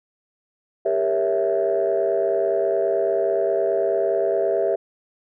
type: chord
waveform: sine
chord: G diminished seventh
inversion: none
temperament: equal with one note detuned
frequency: 396.8 / 466.2 / 554.4 / 659.3 Hz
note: G4 / Bb4 / Db5 / Fb5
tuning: +21 / 0 / 0 / 0 cents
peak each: -22 / -25 / -25 / -21 dBFS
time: 0.85-4.76 s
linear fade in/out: 10 ms
effects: tanh soft clip ceiling -11 dBFS